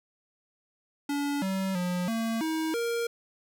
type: tone with pitch steps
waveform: square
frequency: 285.7 / 191.4 / 178.8 / 226.6 / 318.5 / 467.2 Hz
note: D4 / G3 / F3 / A#3 / D#4 / A#4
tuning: -48 / -41 / +41 / -49 / +41 / +4 cents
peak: -28 dBFS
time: 1.09-3.07 s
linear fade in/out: 5 ms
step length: 330 ms
effects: none